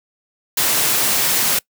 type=noise; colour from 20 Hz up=white; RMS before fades=-17 dBFS; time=0.57-1.59 s; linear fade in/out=5 ms; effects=noise-tail reverb RT60 0.1 s tail -24 dB re dry + high-pass 100 Hz 12 dB/octave